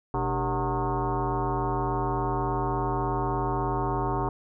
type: tone with frequency modulation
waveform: sine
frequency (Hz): 394.3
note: G4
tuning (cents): +10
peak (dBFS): -24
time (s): 0.14-4.29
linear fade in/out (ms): 2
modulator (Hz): 173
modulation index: 4.1
effects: none